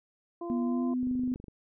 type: harmonic tone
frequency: 343.2 Hz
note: F4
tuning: 30 cents flat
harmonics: 1 / 2 / 3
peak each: -35 / -42 / -44 dBFS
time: 0.41-0.94 s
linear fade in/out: 5 ms
type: tone with pitch glide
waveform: sine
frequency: 243.9 to 251.8 Hz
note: B3 to B3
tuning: -21 to +34 cents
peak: -27 dBFS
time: 0.5-1.34 s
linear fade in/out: 0 ms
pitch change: +55 cents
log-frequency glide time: 0.63-0.84 s
type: click train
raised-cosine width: 3 ms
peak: -32 dBFS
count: 12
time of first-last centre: 1.03-1.483 s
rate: 24.3 Hz
effects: none